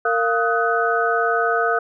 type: tone cluster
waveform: sine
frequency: 459.3 / 694 / 1261 / 1497 Hz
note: A#4 / F5 / D#6 / F#6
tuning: -26 / -11 / +23 / +20 cents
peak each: -22 dBFS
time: 0.05-1.79 s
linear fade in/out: 5 ms
effects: none